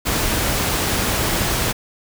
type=noise; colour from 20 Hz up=pink; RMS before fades=-20 dBFS; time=0.05-1.73 s; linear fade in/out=20 ms; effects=none